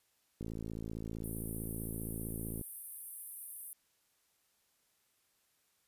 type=click train; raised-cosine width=3 ms; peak=-29 dBFS; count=123; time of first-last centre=0.41-2.612 s; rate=55.4 Hz
type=high-pass noise; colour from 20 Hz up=pink; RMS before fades=-45 dBFS; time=1.24-3.73 s; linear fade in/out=0 ms; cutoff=9200 Hz; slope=96 dB/octave
effects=white hiss -75 dBFS RMS until 5.87 s + resampled to 32000 Hz